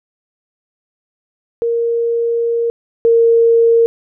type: tone pair in turn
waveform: sine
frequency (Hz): 466.2 / 461.6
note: A#4 / A#4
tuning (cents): 0 / -17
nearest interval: unison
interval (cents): 17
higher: first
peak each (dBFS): -13 / -7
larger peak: second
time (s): 1.62-2.7 / 3.05-3.86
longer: first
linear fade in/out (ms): 0
effects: none